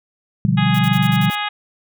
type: chord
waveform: sine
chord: G dominant seventh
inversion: first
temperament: equal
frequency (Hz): 123.47 / 146.83 / 174.61 / 196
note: B2 / D3 / F3 / G3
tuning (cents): 0 / 0 / 0 / 0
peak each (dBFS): -19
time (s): 0.45-1.3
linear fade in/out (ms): 0
type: harmonic tone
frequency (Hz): 415.3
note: G#4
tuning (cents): 0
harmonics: 2 / 3 / 4 / 5 / 6 / 7 / 8 / 9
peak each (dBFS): -25 / -27 / -28 / -29 / -30 / -30 / -31 / -32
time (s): 0.57-1.49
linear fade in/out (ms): 10
type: noise bursts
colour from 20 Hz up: blue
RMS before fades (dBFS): -34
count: 7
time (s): 0.74-1.353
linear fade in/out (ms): 5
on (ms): 49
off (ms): 45
effects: none